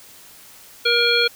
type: harmonic tone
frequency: 473.9 Hz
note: A#4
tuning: 28 cents sharp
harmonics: 1 / 3 / 5 / 7 / 9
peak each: -21 / -21 / -21 / -21 / -21 dBFS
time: 0.85-1.28 s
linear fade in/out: 10 ms
effects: white hiss -45 dBFS RMS until 1.35 s